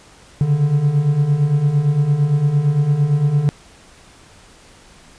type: beating tone pair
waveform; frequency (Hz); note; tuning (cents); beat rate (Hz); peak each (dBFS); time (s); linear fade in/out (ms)
triangle; 139.2 / 148; C#3 / D3; +8 / +14; 8.8; -18 / -12; 0.41-3.49; 0
effects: pink hiss -46 dBFS RMS until 5.18 s + resampled to 22050 Hz